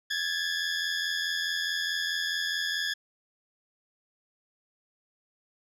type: tone pair together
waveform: 20% pulse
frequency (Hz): 1654.3 / 1739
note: G#6 / A6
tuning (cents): -7 / -21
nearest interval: minor second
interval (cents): 86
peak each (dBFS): -26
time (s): 0.1-2.94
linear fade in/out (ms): 10
effects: low-pass 8000 Hz 12 dB/octave